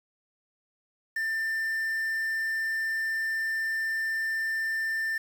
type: tone with quantisation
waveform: triangle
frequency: 1788 Hz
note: A6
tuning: 27 cents sharp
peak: -25 dBFS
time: 1.16-5.18 s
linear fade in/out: 5 ms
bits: 8
effects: none